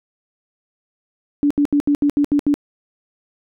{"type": "tone bursts", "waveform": "sine", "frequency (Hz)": 288.9, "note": "D4", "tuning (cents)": -28, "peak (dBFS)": -12, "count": 8, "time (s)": [1.43, 2.541], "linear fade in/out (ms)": 0, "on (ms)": 75, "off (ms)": 73, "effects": []}